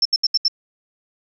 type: tone bursts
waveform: sine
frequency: 5350 Hz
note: E8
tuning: 25 cents sharp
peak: -13 dBFS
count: 5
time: 0.02-0.482 s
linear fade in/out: 5 ms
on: 34 ms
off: 73 ms
effects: none